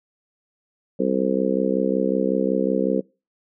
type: harmonic tone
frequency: 65.41 Hz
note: C2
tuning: in tune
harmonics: 3 / 4 / 5 / 6 / 7 / 8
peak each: -25 / -25 / -27 / -28 / -24 / -26 dBFS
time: 0.99-3.01 s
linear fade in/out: 10 ms
effects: noise-tail reverb RT60 0.3 s tail -24 dB re dry